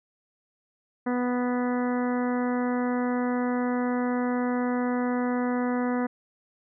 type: harmonic tone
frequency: 246.9 Hz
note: B3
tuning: in tune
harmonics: 1 / 2 / 3 / 4 / 5 / 6 / 7 / 8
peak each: -25 / -31 / -35 / -37 / -39 / -41 / -42 / -43 dBFS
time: 1.06-6.07 s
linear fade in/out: 10 ms
effects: none